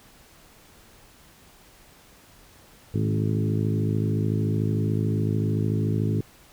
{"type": "harmonic tone with a mistuned harmonic", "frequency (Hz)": 53.6, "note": "A1", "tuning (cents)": -45, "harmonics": [2, 3, 4, 5, 6, 7, 8], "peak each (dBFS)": [-24, -28, -30, -32, -34, -35, -36], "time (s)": [2.94, 6.21], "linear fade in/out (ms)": 5, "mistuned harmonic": 3, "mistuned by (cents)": -32, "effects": ["pink hiss -53 dBFS RMS until 6.52 s"]}